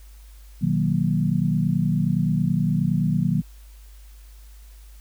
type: chord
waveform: sine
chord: B major seventh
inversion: none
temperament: equal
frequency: 123.47 / 155.56 / 185 / 233.1 Hz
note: B2 / D#3 / F#3 / A#3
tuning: 0 / 0 / 0 / 0 cents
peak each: -27 / -22 / -23 / -27 dBFS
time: 0.61-3.42 s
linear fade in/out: 20 ms
effects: added 51 Hz sine -42 dBFS peak until 5 s + white hiss -56 dBFS RMS until 5 s